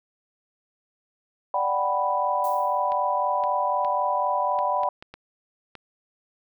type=chord; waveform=sine; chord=G major seventh; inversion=second; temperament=equal; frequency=587.3 / 740 / 784 / 987.8 Hz; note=D5 / F#5 / G5 / B5; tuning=0 / 0 / 0 / 0 cents; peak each=-28 / -28 / -29 / -24 dBFS; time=1.54-4.89 s; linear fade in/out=2 ms
type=noise with exponential decay; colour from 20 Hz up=violet; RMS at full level=-38 dBFS; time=2.44-2.9 s; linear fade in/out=2 ms; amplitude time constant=100 ms
type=clicks; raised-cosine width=0.3 ms; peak=-24 dBFS; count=8; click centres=2.92 / 3.438 / 3.848 / 4.589 / 4.834 / 5.025 / 5.14 / 5.753 s
effects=none